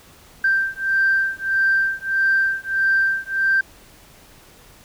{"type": "beating tone pair", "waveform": "sine", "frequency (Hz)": [1569, 1570.6], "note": ["G6", "G6"], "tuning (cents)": [1, 3], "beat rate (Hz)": 1.6, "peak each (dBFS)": -19, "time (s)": [0.44, 3.61], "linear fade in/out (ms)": 5, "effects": ["tanh soft clip ceiling -9 dBFS", "pink hiss -48 dBFS RMS until 4.84 s"]}